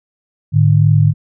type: tone pair together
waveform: sine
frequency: 106.9 / 150 Hz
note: A2 / D3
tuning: -49 / +37 cents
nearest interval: tritone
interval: 586 cents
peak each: -10 dBFS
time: 0.52-1.14 s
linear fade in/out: 50 ms
effects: none